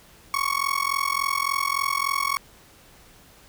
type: tone with amplitude modulation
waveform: 30% pulse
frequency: 1108.7 Hz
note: C#6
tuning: in tune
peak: -16 dBFS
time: 0.34-2.37 s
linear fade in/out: 0 ms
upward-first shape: sine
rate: 43.5 Hz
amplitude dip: 95%
effects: pink hiss -52 dBFS RMS until 3.48 s